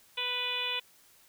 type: harmonic tone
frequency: 494.3 Hz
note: B4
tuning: 1 cent sharp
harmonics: 1 / 2 / 3 / 4 / 5 / 6 / 7 / 8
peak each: -44 / -41 / -45 / -44 / -35 / -36 / -35 / -46 dBFS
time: 0.17-0.8 s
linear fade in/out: 10 ms
effects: white hiss -61 dBFS RMS until 1.28 s